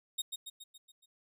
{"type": "tone with echo", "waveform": "sawtooth", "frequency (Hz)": 3729, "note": "A#7", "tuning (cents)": 0, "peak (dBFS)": -29, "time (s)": [0.18, 0.22], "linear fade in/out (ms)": 10, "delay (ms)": 140, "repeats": 6, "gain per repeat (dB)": -5, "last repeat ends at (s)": 1.06, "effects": []}